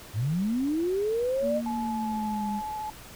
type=linear sweep; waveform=sine; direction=up; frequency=92.4 to 622.3 Hz; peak=-24 dBFS; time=0.13-1.62 s; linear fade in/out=50 ms
type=tone with pitch glide; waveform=sine; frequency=233.1 to 205.3 Hz; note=A#3 to G#3; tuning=0 to -20 cents; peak=-29 dBFS; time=1.41-2.62 s; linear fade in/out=50 ms; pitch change=-220 cents; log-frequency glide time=1.77-2.48 s
type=tone with vibrato; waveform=sine; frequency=857 Hz; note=A5; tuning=46 cents flat; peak=-31 dBFS; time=1.66-2.9 s; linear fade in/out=2 ms; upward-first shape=square; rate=14 Hz; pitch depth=10 cents each way
effects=pink hiss -46 dBFS RMS until 3.15 s